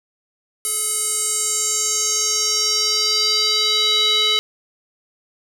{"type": "tone with band-pass filter sweep", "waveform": "square", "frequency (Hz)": 428.9, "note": "A4", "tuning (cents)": -44, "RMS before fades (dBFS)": -19, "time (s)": [0.65, 4.39], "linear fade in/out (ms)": 0, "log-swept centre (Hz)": [9700, 3500], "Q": 4.7, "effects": []}